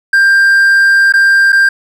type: tone with dropouts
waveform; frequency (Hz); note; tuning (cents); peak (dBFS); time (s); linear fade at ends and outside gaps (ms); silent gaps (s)
triangle; 1589; G6; +23; -3; 0.13-1.69; 5; 1.124-1.137 / 1.522-1.527
effects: none